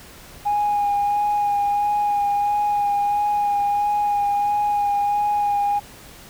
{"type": "tone with vibrato", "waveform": "sine", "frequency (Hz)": 821, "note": "G#5", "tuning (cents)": -20, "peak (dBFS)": -16, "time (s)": [0.45, 5.8], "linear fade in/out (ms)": 20, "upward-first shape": "sine", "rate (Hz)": 1.5, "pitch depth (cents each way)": 16, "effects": ["tanh soft clip ceiling -14 dBFS", "pink hiss -43 dBFS RMS until 6.29 s"]}